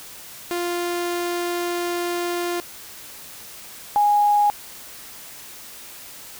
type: tone pair in turn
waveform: sawtooth / sine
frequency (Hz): 349.2 / 826.2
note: F4 / G#5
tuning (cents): 0 / -9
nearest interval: octave + minor third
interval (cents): 1491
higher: second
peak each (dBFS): -19 / -14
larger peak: second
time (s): 0.51-2.6 / 3.96-4.5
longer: first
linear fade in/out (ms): 0
effects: white hiss -40 dBFS RMS until 6.39 s